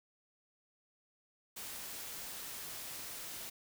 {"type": "noise", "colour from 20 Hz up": "white", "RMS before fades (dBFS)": -45, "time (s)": [1.56, 3.5], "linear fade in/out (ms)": 10, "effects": []}